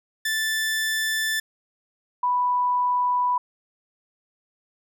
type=tone pair in turn; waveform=sawtooth / sine; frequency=1760 / 987.8 Hz; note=A6 / B5; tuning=0 / 0 cents; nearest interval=minor seventh; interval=1000 cents; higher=first; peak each=-19 dBFS; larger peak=neither; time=0.25-1.4 / 2.23-3.38 s; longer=neither; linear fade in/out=5 ms; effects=none